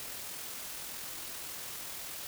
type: noise with amplitude modulation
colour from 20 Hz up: white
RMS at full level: -41 dBFS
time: 0-2.27 s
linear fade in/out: 0 ms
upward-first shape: sine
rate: 41.7 Hz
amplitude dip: 25%
effects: none